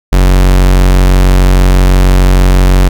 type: tone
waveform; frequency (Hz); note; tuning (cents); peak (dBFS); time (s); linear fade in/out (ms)
45% pulse; 46.25; F#1; 0; -3; 0.12-2.89; 10
effects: none